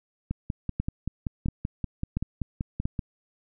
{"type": "two click trains", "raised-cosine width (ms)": 5, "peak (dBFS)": [-16, -14], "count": [15, 4], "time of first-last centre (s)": [[0.31, 2.992], [0.8, 2.855]], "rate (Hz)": [5.22, 1.46], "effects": []}